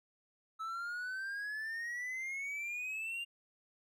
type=exponential sweep; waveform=triangle; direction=up; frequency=1300 to 2813 Hz; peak=-36 dBFS; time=0.59-3.25 s; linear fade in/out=20 ms; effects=none